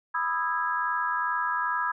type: chord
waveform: sine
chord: E major seventh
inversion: second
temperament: just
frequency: 988.9 / 1236.1 / 1318.5 / 1648.1 Hz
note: B5 / D#6 / E6 / G#6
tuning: +2 / -12 / 0 / -14 cents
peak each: -29 / -32 / -32 / -30 dBFS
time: 0.14-1.92 s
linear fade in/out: 10 ms
effects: none